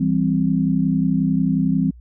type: chord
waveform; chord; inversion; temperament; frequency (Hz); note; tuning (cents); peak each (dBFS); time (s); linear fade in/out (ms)
sine; C major; first; equal; 164.81 / 196 / 261.6; E3 / G3 / C4; 0 / 0 / 0; -20; 0-1.91; 10
effects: added 60 Hz sine -40 dBFS peak until 2 s